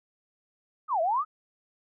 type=exponential two-way sweep; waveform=sine; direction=down then up; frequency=1317 to 625 to 1317 Hz; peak=-23 dBFS; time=0.88-1.25 s; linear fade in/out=50 ms; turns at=1.01 s; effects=none

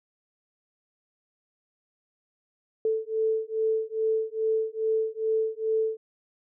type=beating tone pair; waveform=sine; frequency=440 / 442.4 Hz; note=A4 / A4; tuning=0 / +9 cents; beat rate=2.4 Hz; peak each=-27 dBFS; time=2.85-5.97 s; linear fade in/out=2 ms; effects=none

